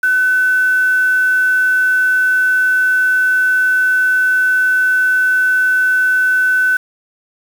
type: tone with quantisation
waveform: sine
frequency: 1509 Hz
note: F#6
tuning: 34 cents sharp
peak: -10 dBFS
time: 0.03-6.77 s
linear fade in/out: 5 ms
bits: 5
effects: none